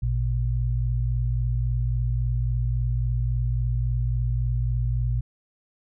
sine tone pair together, 56.37 / 120 Hz, A1 / B2, +43 / -49 cents, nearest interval octave + minor second, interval 1308 cents, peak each -24 dBFS, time 0.02-5.21 s, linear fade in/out 10 ms, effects none

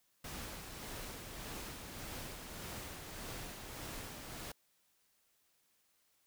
pink noise with tremolo, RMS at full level -45 dBFS, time 0.24-4.52 s, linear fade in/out 5 ms, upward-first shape sine, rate 1.7 Hz, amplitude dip 35%, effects white hiss -75 dBFS RMS until 6.26 s

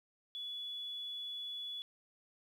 sine tone, 3415 Hz, G#7, 48 cents sharp, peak -40 dBFS, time 0.35-1.82 s, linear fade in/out 0 ms, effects 11-bit

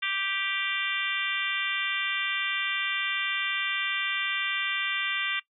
harmonic tone with a mistuned harmonic, 392 Hz, G4, in tune, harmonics 3 / 4 / 5 / 6 / 7 / 8 / 9, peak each -37 / -35 / -33 / -33 / -33 / -36 / -35 dBFS, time 0.02-5.4 s, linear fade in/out 10 ms, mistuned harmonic 7, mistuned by +21 cents, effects noise-tail reverb RT60 0.1 s tail -20 dB re dry

